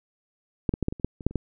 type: clicks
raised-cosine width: 3 ms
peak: -9 / -12 / -12 / -11 / -19 / -27 / -9 / -26 / -8 / -27 / -11 dBFS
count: 11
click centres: 0.692 / 0.739 / 0.827 / 0.884 / 0.925 / 0.998 / 1.046 / 1.208 / 1.266 / 1.31 / 1.357 s
effects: none